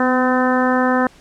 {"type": "harmonic tone with a mistuned harmonic", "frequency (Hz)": 254.9, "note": "C4", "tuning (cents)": -45, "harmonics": [1, 2, 3, 4, 5, 6, 7], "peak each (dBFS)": [-17, -20, -22, -23, -24, -25, -25], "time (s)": [0, 1.07], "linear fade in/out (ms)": 2, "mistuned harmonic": 1, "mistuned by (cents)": -18, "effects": ["pink hiss -48 dBFS RMS until 1.2 s", "low-pass 8000 Hz 12 dB/octave"]}